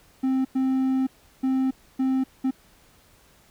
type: tone bursts at uneven times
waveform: triangle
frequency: 262.8 Hz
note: C4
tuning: 8 cents sharp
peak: -18 dBFS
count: 5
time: 0.23-0.45 / 0.55-1.07 / 1.43-1.71 / 1.99-2.24 / 2.44-2.51 s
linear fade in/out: 10 ms
effects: pink hiss -57 dBFS RMS until 3.5 s